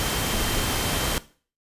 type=tone in noise; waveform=sine; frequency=3136 Hz; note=G7; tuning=in tune; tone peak=-35 dBFS; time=0-1.18 s; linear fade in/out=0 ms; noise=pink; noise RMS=-25 dBFS; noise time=0-1.18 s; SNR=-13 dB; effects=noise-tail reverb RT60 0.4 s tail -17 dB re dry + resampled to 32000 Hz